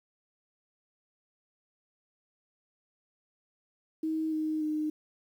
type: tone with pitch steps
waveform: sine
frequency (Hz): 316.8 / 311.5 / 306.4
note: D#4 / D#4 / D#4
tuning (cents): +31 / +2 / -27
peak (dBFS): -28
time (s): 4.03-4.9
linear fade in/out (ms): 5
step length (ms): 290
effects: 10-bit